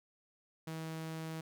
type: tone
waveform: sawtooth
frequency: 160.6 Hz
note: E3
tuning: 45 cents flat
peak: -36 dBFS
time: 0.67-1.41 s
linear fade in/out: 5 ms
effects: none